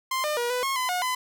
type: tone with pitch steps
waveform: sawtooth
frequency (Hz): 1047 / 603 / 479.3 / 497.4 / 1083 / 1014 / 723 / 1012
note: C6 / D5 / A#4 / B4 / C#6 / B5 / F#5 / B5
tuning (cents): +1 / +46 / +48 / +12 / -41 / +45 / -40 / +42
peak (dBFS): -21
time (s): 0.11-1.15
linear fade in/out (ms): 5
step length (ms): 130
effects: none